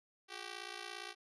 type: ring-modulated tone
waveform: 5% pulse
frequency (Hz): 387.2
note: G4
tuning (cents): -21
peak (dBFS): -30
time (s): 0.28-1.15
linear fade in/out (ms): 50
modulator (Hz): 28.7
effects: resampled to 22050 Hz